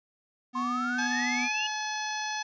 square tone with vibrato, 246.9 Hz, B3, in tune, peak -32 dBFS, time 0.53-1.49 s, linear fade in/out 50 ms, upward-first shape sine, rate 19 Hz, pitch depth 11 cents each way
sine exponential sweep, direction up, 1041 to 2905 Hz, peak -29 dBFS, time 0.55-1.67 s, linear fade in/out 5 ms
harmonic tone, 854 Hz, G#5, 48 cents sharp, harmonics 1 / 2 / 3 / 4 / 5 / 6 / 7, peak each -34 / -36 / -40 / -42 / -42 / -43 / -39 dBFS, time 0.98-2.43 s, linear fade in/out 10 ms
effects resampled to 16000 Hz

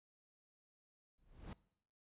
brown noise with exponential growth, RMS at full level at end -40 dBFS, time 1.18-1.53 s, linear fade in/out 1 ms, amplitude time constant 75 ms, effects noise-tail reverb RT60 0.7 s tail -21 dB re dry + resampled to 8000 Hz

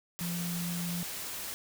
sine tone in noise, 173.2 Hz, F3, 14 cents flat, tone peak -33 dBFS, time 0.21-1.03 s, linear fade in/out 0 ms, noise white, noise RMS -39 dBFS, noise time 0.19-1.54 s, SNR +3 dB, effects none

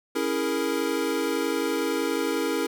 square chord, A# half-diminished seventh, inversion first, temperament equal, 277.2 / 329.6 / 415.3 / 466.2 Hz, C#4 / E4 / G#4 / A#4, 0 / 0 / 0 / 0 cents, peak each -31 / -30 / -31 / -30 dBFS, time 0.15-2.67 s, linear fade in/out 10 ms, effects none

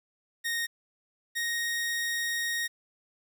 sawtooth tone pair in turn, 1858 / 1867.6 Hz, A#6 / A#6, -6 / +3 cents, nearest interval unison, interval 9 cents, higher second, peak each -25 dBFS, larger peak neither, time 0.44-0.67 / 1.35-2.68 s, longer second, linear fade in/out 20 ms, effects 10-bit

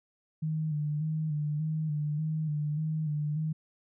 sine tone with vibrato, 152.9 Hz, D#3, 30 cents flat, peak -28 dBFS, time 0.42-3.53 s, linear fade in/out 10 ms, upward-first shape square, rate 1.7 Hz, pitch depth 42 cents each way, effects none

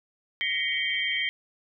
sine tone cluster, 1891 / 2038 / 2236 / 3159 Hz, A#6 / C7 / C#7 / G7, +24 / -46 / +14 / +13 cents, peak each -32 / -32 / -30 / -29 dBFS, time 0.41-1.29 s, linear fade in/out 0 ms, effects none

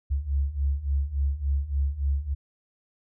sine beating tone pair, 67.8 / 71.3 Hz, C#2 / C#2, -38 / +49 cents, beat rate 3.5 Hz, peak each -28 / -25 dBFS, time 0.1-2.35 s, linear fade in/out 20 ms, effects none

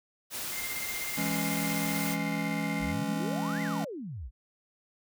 white noise, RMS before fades -36 dBFS, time 0.3-2.17 s, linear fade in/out 50 ms
sine tone with tremolo, 2100 Hz, C7, 6 cents sharp, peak -35 dBFS, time 0.51-2.95 s, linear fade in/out 50 ms, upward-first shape square, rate 16 Hz, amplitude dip 60%
square chord, C# minor, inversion first, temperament just, 166.31 / 207.9 / 277.2 Hz, E3 / G#3 / C#4, +16 / +2 / 0 cents, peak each -35 dBFS, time 1.17-3.85 s, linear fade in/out 10 ms
sine exponential two-way sweep, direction up then down, 48.56 to 2140 to 48.56 Hz, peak -36 dBFS, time 2.79-4.31 s, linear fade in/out 50 ms, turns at 3.62 s
effects none

